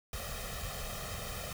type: noise with comb filter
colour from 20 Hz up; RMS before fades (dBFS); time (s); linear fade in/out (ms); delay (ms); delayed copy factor
pink; -40; 0.13-1.53; 2; 1.6; +0.9
effects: none